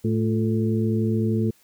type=harmonic tone with a mistuned harmonic; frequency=110 Hz; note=A2; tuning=in tune; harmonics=1 / 2 / 3 / 4; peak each=-23 / -23 / -28 / -30 dBFS; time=0.04-1.51 s; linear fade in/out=10 ms; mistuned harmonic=3; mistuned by=+86 cents; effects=white hiss -59 dBFS RMS until 1.63 s